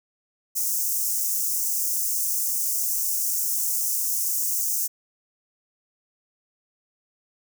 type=high-pass noise; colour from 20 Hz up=white; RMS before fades=-25 dBFS; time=0.55-4.88 s; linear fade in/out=20 ms; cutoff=5700 Hz; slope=48 dB/octave; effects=none